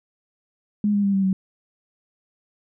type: tone with pitch steps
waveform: sine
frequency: 207.7 / 203.1 / 198.55 / 194.13 / 189.8 Hz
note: G#3 / G#3 / G3 / G3 / F#3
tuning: 0 / -38 / +22 / -17 / +44 cents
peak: -17 dBFS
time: 0.84-1.33 s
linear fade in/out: 2 ms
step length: 98 ms
effects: none